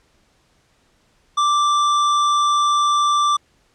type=tone with hard clipping; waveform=sine; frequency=1174.7 Hz; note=D6; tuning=in tune; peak=-16 dBFS; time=1.37-3.37 s; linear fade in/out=10 ms; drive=12 dB; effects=pink hiss -60 dBFS RMS until 3.74 s + low-pass 8000 Hz 12 dB/octave